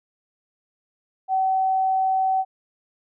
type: tone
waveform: sine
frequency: 761 Hz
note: F#5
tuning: 48 cents sharp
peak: -18 dBFS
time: 1.28-2.45 s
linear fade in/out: 50 ms
effects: none